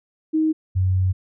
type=tone pair in turn; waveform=sine; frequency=314.4 / 93.15 Hz; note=D#4 / F#2; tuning=+18 / +12 cents; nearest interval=octave + major sixth; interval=2106 cents; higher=first; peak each=-16 dBFS; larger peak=neither; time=0.33-0.53 / 0.75-1.13 s; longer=second; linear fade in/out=20 ms; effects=none